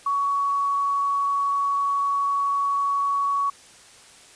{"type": "tone", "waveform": "sine", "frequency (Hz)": 1122, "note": "C#6", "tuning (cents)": 21, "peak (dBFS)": -20, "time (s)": [0.06, 3.5], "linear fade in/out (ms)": 5, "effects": ["white hiss -49 dBFS RMS until 4.35 s", "resampled to 22050 Hz"]}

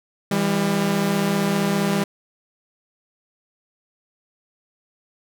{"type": "tone pair together", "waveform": "sawtooth", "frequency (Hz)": [164.81, 199.93], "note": ["E3", "G3"], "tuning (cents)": [0, 34], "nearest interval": "minor third", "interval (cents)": 334, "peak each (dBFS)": [-20, -16], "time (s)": [0.31, 2.04], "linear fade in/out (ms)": 5, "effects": []}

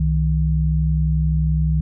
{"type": "tone pair together", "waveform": "sine", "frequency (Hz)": [65.1, 156.81], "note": ["C2", "D#3"], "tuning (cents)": [-8, 14], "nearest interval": "octave + minor third", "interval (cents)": 1522, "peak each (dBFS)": -18, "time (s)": [0, 1.81], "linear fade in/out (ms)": 5, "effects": []}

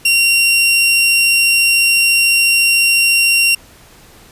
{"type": "tone", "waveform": "sawtooth", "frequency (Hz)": 2754, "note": "F7", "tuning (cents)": -25, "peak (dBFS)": -6, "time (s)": [0.05, 3.55], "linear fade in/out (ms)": 5, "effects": ["pink hiss -43 dBFS RMS until 4.31 s", "resampled to 32000 Hz"]}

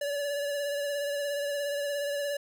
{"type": "tone with vibrato", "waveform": "square", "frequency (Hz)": 573, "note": "D5", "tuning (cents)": -43, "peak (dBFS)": -30, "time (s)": [0.01, 2.37], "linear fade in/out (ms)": 5, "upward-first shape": "triangle", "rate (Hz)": 17, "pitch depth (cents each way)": 33, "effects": []}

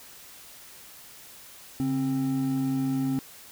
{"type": "tone pair together", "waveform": "triangle", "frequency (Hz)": [140.4, 265.3], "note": ["C#3", "C4"], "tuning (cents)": [22, 24], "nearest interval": "major seventh", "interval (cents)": 1102, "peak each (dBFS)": [-29, -23], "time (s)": [1.8, 3.19], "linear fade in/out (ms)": 0, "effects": ["white hiss -48 dBFS RMS until 3.51 s"]}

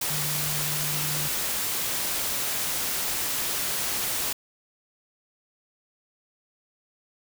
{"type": "tone in noise", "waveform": "sine", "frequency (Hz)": 150, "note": "D3", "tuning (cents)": 37, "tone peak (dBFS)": -33, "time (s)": [0.1, 1.28], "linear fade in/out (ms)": 5, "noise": "white", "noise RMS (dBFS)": -28, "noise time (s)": [0.01, 4.33], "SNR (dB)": -8, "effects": []}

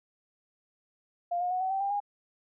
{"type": "tone with pitch steps", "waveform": "sine", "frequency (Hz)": [698.5, 716.9, 735.8, 755.1, 775, 795.4, 816.4], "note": ["F5", "F5", "F#5", "F#5", "G5", "G5", "G#5"], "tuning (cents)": [0, 45, -10, 35, -20, 25, -30], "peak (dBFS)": -27, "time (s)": [1.31, 2.003], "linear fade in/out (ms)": 10, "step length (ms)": 99, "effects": []}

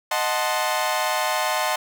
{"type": "chord", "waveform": "sawtooth", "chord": "D# diminished seventh", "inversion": "none", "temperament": "equal", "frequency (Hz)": [622.3, 740, 880, 1046.5], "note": ["D#5", "F#5", "A5", "C6"], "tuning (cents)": [0, 0, 0, 0], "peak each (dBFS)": -23, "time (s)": [0.11, 1.76], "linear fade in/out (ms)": 5, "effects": []}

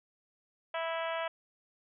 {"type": "harmonic tone", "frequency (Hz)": 328.7, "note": "E4", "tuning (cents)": -5, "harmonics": [2, 3, 4, 5, 6, 7, 8, 9, 10], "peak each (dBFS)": [-35, -39, -41, -43, -45, -46, -47, -48, -49], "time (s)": [0.74, 1.28], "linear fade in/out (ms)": 5, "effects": []}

